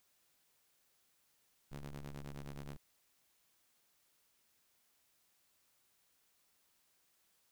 sawtooth ring-modulated tone, 69.9 Hz, C#2, 15 cents sharp, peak -38 dBFS, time 1.71-2.77 s, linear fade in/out 10 ms, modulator 74.7 Hz, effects white hiss -75 dBFS RMS until 7.51 s

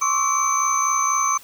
sine tone cluster, 1072 / 1136 / 1301 / 2302 / 6180 Hz, C6 / C#6 / E6 / D7 / G8, +42 / +42 / -23 / -35 / -26 cents, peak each -23 / -22 / -30 / -31 / -22 dBFS, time 0.01-1.38 s, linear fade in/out 10 ms, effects white hiss -46 dBFS RMS until 1.43 s

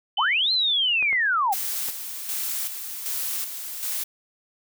sine tone with exponential decay, 3043 Hz, F#7, 48 cents sharp, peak -22 dBFS, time 0.17-0.58 s, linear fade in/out 5 ms, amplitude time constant 89 ms
sine linear two-way sweep, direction up then down, 722 to 4186 to 722 Hz, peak -19 dBFS, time 0.18-1.54 s, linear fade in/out 10 ms, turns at 0.52 s
clicks, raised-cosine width 0.5 ms, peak -22 dBFS, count 3, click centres 1.026 / 1.129 / 1.886 s
blue noise with tremolo, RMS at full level -28 dBFS, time 1.52-4.04 s, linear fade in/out 10 ms, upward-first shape square, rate 1.3 Hz, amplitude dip 50%
effects none

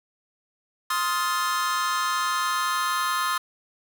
45% pulse chord, F dominant seventh, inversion second, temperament just, 1047.7 / 1257.2 / 1396.9 / 1746.1 Hz, C6 / Eb6 / F6 / A6, +2 / +18 / 0 / -14 cents, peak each -27 / -27 / -32 / -32 dBFS, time 0.9-3.38 s, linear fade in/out 5 ms, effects none

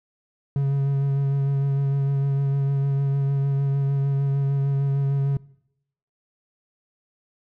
triangle tone with vibrato, 138.59 Hz, C#3, in tune, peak -17 dBFS, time 0.56-5.37 s, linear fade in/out 2 ms, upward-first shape sine, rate 6.6 Hz, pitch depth 17 cents each way, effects noise-tail reverb RT60 0.8 s tail -22 dB re dry

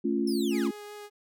sine chord, A augmented, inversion none, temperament equal with one note detuned, 220 / 277.2 / 347.6 Hz, A3 / C#4 / E#4, 0 / 0 / -8 cents, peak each -29 dBFS, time 0.04-0.71 s, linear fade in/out 10 ms
sawtooth linear sweep, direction down, 5460 to 930 Hz, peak -35 dBFS, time 0.27-0.68 s, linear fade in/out 5 ms
sawtooth tone with vibrato, 415.3 Hz, G#4, in tune, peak -37 dBFS, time 0.5-1.1 s, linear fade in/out 50 ms, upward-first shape triangle, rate 5.1 Hz, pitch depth 11 cents each way
effects none

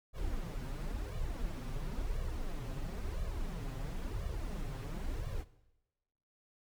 brown noise with flanger, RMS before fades -38 dBFS, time 0.13-5.45 s, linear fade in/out 50 ms, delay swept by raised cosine 1.7 to 7.6 ms, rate 0.97 Hz, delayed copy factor +0.8, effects noise-tail reverb RT60 1.0 s tail -18 dB re dry

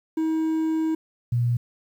triangle / sine tone pair in turn, 318.8 / 120.04 Hz, D#4 / B2, +42 / -49 cents, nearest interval octave + perfect fourth, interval 1691 cents, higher first, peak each -19 dBFS, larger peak neither, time 0.17-0.95 / 1.32-1.57 s, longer first, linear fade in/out 5 ms, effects 9-bit

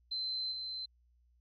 sine tone with level steps, 4081 Hz, C8, 44 cents flat, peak -34 / -38 dBFS, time 0.11-0.86 s, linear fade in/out 10 ms, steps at 0.51 s, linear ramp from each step 20 ms, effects added 60 Hz sine -66 dBFS peak until 1.4 s

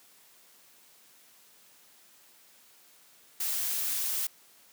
blue noise, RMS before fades -31 dBFS, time 3.4-4.27 s, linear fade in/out 5 ms, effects white hiss -59 dBFS RMS until 4.72 s + high-pass 150 Hz 12 dB/octave

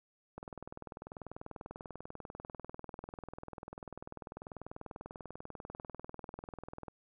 click train, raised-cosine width 1 ms, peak -30 dBFS, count 133, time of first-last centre 0.38-6.882 s, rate 20.3 Hz, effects none

